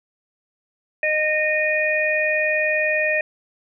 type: harmonic tone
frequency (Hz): 615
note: D#5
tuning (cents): -20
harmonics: 1 / 3 / 4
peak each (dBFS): -22 / -22 / -22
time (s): 1.03-3.21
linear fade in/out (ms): 2
effects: none